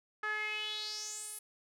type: tone with band-pass filter sweep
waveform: sawtooth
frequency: 425.9 Hz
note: G#4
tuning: 44 cents sharp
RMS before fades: -39 dBFS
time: 0.23-1.39 s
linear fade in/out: 5 ms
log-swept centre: 1500 to 11000 Hz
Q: 5.6
effects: none